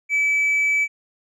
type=tone with tanh clipping; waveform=triangle; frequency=2300 Hz; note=D7; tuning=37 cents flat; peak=-17 dBFS; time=0.09-0.88 s; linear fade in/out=50 ms; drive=6 dB; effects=none